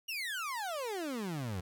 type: exponential sweep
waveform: 30% pulse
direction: down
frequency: 2900 to 85.6 Hz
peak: -33 dBFS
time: 0.08-1.61 s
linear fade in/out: 10 ms
effects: none